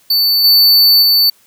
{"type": "tone with level steps", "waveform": "square", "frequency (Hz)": 4500, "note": "C#8", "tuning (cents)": 25, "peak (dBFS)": [-10, -6, -8], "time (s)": [0.1, 1.3], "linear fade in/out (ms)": 5, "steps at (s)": [0.44, 1.02], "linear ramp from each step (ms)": 5, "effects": ["white hiss -51 dBFS RMS until 1.46 s", "high-pass 60 Hz 12 dB/octave"]}